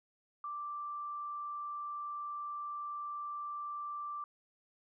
sine tone, 1174.7 Hz, D6, in tune, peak -38 dBFS, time 0.44-4.24 s, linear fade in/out 2 ms, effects none

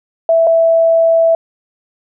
sine tone pair in turn, 659.3 / 659.3 Hz, E5 / E5, 0 / 0 cents, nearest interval unison, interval 0 cents, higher neither, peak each -7 dBFS, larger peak neither, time 0.29-0.47 / 0.47-1.35 s, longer second, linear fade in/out 2 ms, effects none

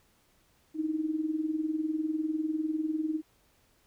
sine tone with tremolo, 312.7 Hz, D#4, 9 cents sharp, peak -25 dBFS, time 0.74-3.22 s, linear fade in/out 50 ms, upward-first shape sine, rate 20 Hz, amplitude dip 70%, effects pink hiss -67 dBFS RMS until 3.86 s

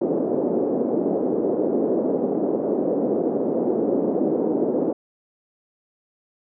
pink band-pass noise, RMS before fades -22 dBFS, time 0.01-4.93 s, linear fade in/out 5 ms, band 260 to 520 Hz, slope 24 dB/octave, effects none

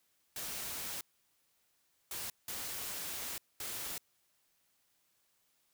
white noise bursts at uneven times, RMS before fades -41 dBFS, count 4, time 0.36-1.01 / 2.11-2.3 / 2.48-3.38 / 3.6-3.98 s, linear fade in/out 2 ms, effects white hiss -75 dBFS RMS until 5.73 s

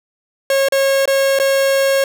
45% pulse tone with dropouts, 545 Hz, C#5, 29 cents flat, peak -12 dBFS, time 0.5-2.04 s, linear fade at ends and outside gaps 2 ms, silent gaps 0.686-0.722 / 1.056-1.076 / 1.389-1.398 s, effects none

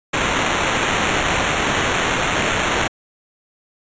white noise with sample-and-hold, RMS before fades -19 dBFS, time 0.13-2.88 s, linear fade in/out 10 ms, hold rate 4900 Hz, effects resampled to 16000 Hz

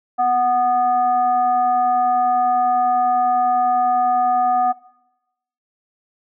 sine tone with frequency modulation, 740 Hz, F#5, in tune, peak -13 dBFS, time 0.18-4.73 s, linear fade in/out 20 ms, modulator 490 Hz, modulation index 0.59, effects noise-tail reverb RT60 0.9 s tail -20 dB re dry + high-pass 400 Hz 12 dB/octave

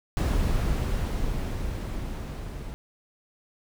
brown noise with level ramp, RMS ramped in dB -23 to -36 dBFS, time 0.17-2.74 s, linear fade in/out 0 ms, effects none

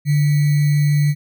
sine tone with sample-and-hold, 146.83 Hz, D3, in tune, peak -12 dBFS, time 0.05-1.15 s, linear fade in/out 50 ms, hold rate 2100 Hz, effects none

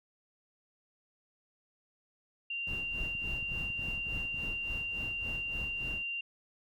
sine tone, 2775 Hz, F7, 12 cents flat, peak -34 dBFS, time 2.5-6.21 s, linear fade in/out 5 ms
brown noise with tremolo, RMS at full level -40 dBFS, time 2.67-6.03 s, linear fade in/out 2 ms, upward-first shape sine, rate 3.5 Hz, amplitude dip 80%
click train, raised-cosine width 5 ms, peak -34 dBFS, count 16, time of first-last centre 3.06-4.436 s, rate 10.9 Hz
effects none

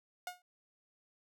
sawtooth tone with exponential decay, 720 Hz, F#5, 47 cents flat, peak -32 dBFS, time 0.27-0.42 s, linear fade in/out 2 ms, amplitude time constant 32 ms, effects none

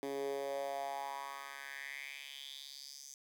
10% pulse tone with high-pass filter sweep, 138.7 Hz, C#3, 1 cent sharp, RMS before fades -43 dBFS, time 0.03-3.14 s, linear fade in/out 0 ms, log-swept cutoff 330 to 6300 Hz, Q 4.5, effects none

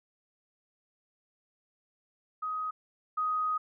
sine tone pair in turn, 1257 / 1251.5 Hz, D#6 / D#6, +17 / +10 cents, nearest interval unison, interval 7 cents, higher first, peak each -31 / -27 dBFS, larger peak second, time 2.42-2.71 / 3.17-3.58 s, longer second, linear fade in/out 10 ms, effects none

